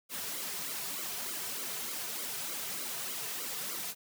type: noise with flanger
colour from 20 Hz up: white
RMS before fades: -38 dBFS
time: 0.09-3.95 s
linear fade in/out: 50 ms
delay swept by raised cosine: 1.1 to 3.7 ms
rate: 3.3 Hz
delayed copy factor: -0.85
effects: high-pass 150 Hz 12 dB/octave